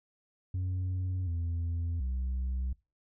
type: tone with pitch steps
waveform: sine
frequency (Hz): 92.1 / 84.5 / 63.9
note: F#2 / E2 / C2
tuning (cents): -7 / +43 / -40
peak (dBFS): -27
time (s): 0.54-2.73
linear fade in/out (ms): 5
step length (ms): 730
effects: noise-tail reverb RT60 0.3 s tail -26 dB re dry + tanh soft clip ceiling -29 dBFS